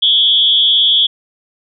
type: tone with amplitude modulation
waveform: sine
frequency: 3352 Hz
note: G#7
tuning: 15 cents sharp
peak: -4 dBFS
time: 0.02-1.07 s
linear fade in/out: 10 ms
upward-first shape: sine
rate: 238 Hz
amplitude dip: 90%
effects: none

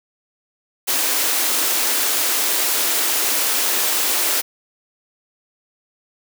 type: high-pass noise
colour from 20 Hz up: white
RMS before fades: -19 dBFS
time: 0.87-4.42 s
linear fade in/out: 20 ms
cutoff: 250 Hz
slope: 96 dB/octave
effects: none

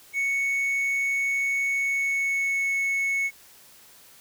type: tone with pitch glide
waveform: triangle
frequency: 2217 to 2204 Hz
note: C#7 to C#7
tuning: 0 to -11 cents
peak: -21 dBFS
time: 0.13-3.31 s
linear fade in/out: 50 ms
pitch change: -11 cents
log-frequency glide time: 1.7-2.75 s
effects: white hiss -52 dBFS RMS until 4.2 s

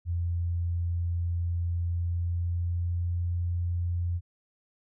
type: tone with pitch glide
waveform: sine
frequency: 86 to 87.05 Hz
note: F2 to F2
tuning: -26 to -5 cents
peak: -26 dBFS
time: 0.05-4.21 s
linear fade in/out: 50 ms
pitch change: +21 cents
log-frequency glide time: 1.84-3.19 s
effects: none

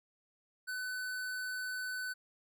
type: tone with hard clipping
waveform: sine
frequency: 1505 Hz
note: F#6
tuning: 29 cents sharp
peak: -38 dBFS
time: 0.67-2.14 s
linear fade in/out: 20 ms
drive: 18 dB
effects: none

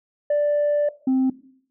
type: tone pair in turn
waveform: sine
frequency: 587 / 261.5 Hz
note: D5 / C4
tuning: -1 / -1 cents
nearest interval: octave + major second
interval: 1400 cents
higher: first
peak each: -15 / -14 dBFS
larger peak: second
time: 0.3-0.89 / 1.07-1.3 s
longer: first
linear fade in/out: 5 ms
effects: noise-tail reverb RT60 0.6 s tail -19 dB re dry + tanh soft clip ceiling -15 dBFS

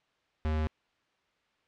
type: tone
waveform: square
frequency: 77.78 Hz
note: D#2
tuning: in tune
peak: -28 dBFS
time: 0.45-0.67 s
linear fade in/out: 0 ms
effects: white hiss -72 dBFS RMS until 1.67 s + low-pass 3000 Hz 12 dB/octave

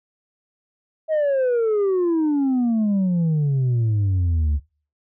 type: exponential sweep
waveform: sine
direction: down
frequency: 642 to 70.5 Hz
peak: -14 dBFS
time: 1.08-4.6 s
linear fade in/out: 50 ms
effects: noise-tail reverb RT60 0.4 s tail -25 dB re dry + tanh soft clip ceiling -16 dBFS

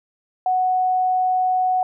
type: tone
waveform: sine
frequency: 740 Hz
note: F#5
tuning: in tune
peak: -16 dBFS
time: 0.46-1.83 s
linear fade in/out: 2 ms
effects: none

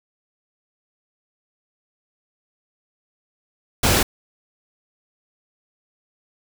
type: noise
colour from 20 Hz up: pink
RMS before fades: -17 dBFS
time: 3.83-4.03 s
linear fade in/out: 5 ms
effects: none

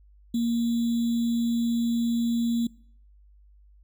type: tone with sample-and-hold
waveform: sine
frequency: 233.7 Hz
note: A#3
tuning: 5 cents sharp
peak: -22 dBFS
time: 0.34-2.67 s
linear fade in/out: 5 ms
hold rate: 3675 Hz
effects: noise-tail reverb RT60 0.6 s tail -23 dB re dry + added 50 Hz sine -52 dBFS peak until 3.83 s

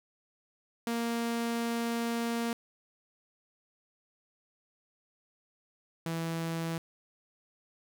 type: tone pair in turn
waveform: sawtooth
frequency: 233.1 / 164.83 Hz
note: A#3 / E3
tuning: 0 / 0 cents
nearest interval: tritone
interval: 600 cents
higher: first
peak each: -26 / -28 dBFS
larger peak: first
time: 0.87-2.53 / 6.06-6.78 s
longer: first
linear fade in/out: 2 ms
effects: none

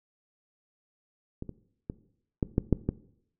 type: clicks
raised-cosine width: 3 ms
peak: -22 / -25 / -20 / -12 / -10 / -8 / -13 dBFS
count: 7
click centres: 1.424 / 1.493 / 1.899 / 2.428 / 2.581 / 2.727 / 2.89 s
effects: noise-tail reverb RT60 0.7 s tail -18 dB re dry

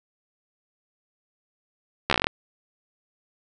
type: slowing click train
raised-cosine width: 0.3 ms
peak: -4 dBFS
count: 10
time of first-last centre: 2.1-2.269 s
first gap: 13 ms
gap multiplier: 1.09
effects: none

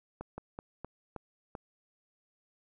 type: slowing click train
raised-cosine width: 1 ms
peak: -26 dBFS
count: 6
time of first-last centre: 0.21-1.552 s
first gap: 170 ms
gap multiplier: 1.23
effects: none

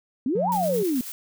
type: exponential two-way sweep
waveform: sine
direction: up then down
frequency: 234.4 to 992 to 234.4 Hz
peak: -21 dBFS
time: 0.26-1.01 s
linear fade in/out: 2 ms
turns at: 0.5 s
type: tone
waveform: triangle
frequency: 180 Hz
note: F#3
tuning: 47 cents flat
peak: -26 dBFS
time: 0.35-0.83 s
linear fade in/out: 5 ms
type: noise with tremolo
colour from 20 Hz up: blue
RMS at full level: -35 dBFS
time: 0.52-1.12 s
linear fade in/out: 0 ms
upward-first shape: square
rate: 9.2 Hz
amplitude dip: 35%
effects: none

